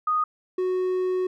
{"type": "tone pair in turn", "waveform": ["sine", "triangle"], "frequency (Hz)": [1240, 368.7], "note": ["D#6", "F#4"], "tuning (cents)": [-6, -6], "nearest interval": "octave + major sixth", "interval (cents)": 2100, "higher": "first", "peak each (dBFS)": -20, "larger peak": "neither", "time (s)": [[0.07, 0.24], [0.58, 1.27]], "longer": "second", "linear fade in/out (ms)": 5, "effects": []}